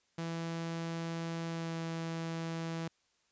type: tone with pitch glide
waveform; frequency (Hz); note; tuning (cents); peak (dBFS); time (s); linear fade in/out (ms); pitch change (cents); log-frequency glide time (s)
sawtooth; 166 to 164.66; E3 to E3; +12 to -2; -32; 0.18-2.88; 5; -14; 1.47-1.77
effects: white hiss -74 dBFS RMS until 3.31 s + resampled to 16000 Hz